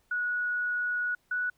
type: tone pair in turn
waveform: sine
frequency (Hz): 1462 / 1475.6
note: F#6 / F#6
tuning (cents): -21 / -5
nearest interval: unison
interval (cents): 16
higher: second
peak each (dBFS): -27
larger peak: neither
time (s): 0.11-1.15 / 1.31-1.5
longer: first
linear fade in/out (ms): 5
effects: pink hiss -70 dBFS RMS until 1.57 s